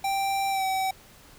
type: tone with pitch glide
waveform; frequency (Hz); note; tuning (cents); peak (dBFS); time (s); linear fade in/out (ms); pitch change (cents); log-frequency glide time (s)
square; 784 to 763.9; G5 to G5; 0 to -45; -25; 0.04-0.91; 5; -45; 0.5-0.64
effects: pink hiss -52 dBFS RMS until 1.38 s